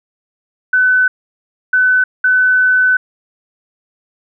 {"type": "tone bursts at uneven times", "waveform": "sine", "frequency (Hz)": 1507, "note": "F#6", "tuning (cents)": 31, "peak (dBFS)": -8, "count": 3, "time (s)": [[0.73, 1.08], [1.73, 2.04], [2.24, 2.97]], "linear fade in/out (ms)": 5, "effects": []}